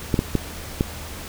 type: clicks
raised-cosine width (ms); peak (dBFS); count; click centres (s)
3; -5; 4; 0.142 / 0.191 / 0.353 / 0.809
effects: added 78 Hz sine -38 dBFS peak until 1.28 s + pink hiss -36 dBFS RMS until 1.28 s